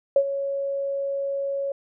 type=tone with ADSR envelope; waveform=sine; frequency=554.4 Hz; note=C#5; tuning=in tune; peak=-12 dBFS; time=0.16-1.72 s; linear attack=3 ms; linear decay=68 ms; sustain=-12 dB; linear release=3 ms; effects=none